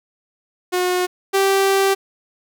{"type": "tone pair in turn", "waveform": "sawtooth", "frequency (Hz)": [362, 390], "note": ["F#4", "G4"], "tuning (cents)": [-38, -9], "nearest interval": "minor second", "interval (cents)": 129, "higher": "second", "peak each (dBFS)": [-13, -10], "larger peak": "second", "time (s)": [[0.72, 1.07], [1.33, 1.95]], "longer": "second", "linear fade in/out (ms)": 20, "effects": []}